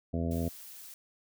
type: harmonic tone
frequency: 83.5 Hz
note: E2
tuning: 23 cents sharp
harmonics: 1 / 2 / 3 / 4 / 5 / 6 / 7 / 8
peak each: -33 / -35 / -34 / -44 / -42 / -43 / -45 / -42 dBFS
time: 0.13-0.49 s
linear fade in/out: 10 ms
type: noise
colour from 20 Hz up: blue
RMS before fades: -48 dBFS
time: 0.31-0.94 s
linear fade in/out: 2 ms
effects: none